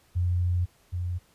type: tone pair in turn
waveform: sine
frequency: 88.7 / 88.7 Hz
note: F2 / F2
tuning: +27 / +27 cents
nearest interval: unison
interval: 0 cents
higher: neither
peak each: -22 / -27 dBFS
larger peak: first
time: 0.15-0.66 / 0.92-1.19 s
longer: first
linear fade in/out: 20 ms
effects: pink hiss -62 dBFS RMS until 1.34 s + resampled to 32000 Hz